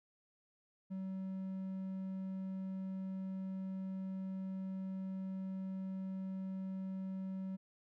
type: tone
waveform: triangle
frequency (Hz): 190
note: F#3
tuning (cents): +46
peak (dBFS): -37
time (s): 0.9-7.57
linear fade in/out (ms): 20
effects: none